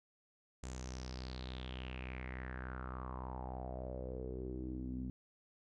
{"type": "tone with low-pass filter sweep", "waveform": "sawtooth", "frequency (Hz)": 63.5, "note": "B1", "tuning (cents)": 49, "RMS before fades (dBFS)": -44, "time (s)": [0.63, 5.1], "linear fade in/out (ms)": 0, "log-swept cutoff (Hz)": [7500, 230], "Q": 5.7, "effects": []}